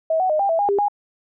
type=tone with pitch steps; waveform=sine; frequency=643 / 746 / 615 / 795 / 658 / 814 / 401.4 / 821 Hz; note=E5 / F#5 / D#5 / G5 / E5 / G#5 / G4 / G#5; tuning=-43 / +14 / -20 / +24 / -3 / -35 / +41 / -20 cents; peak=-16 dBFS; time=0.1-0.884 s; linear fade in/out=5 ms; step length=98 ms; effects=none